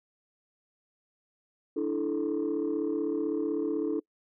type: chord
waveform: sine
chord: D suspended second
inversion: none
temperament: equal with one note detuned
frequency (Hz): 293.7 / 329.6 / 435.4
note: D4 / E4 / A4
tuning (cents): 0 / 0 / -18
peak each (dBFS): -30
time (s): 1.76-4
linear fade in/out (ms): 10
effects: noise-tail reverb RT60 0.1 s tail -25 dB re dry + tanh soft clip ceiling -22 dBFS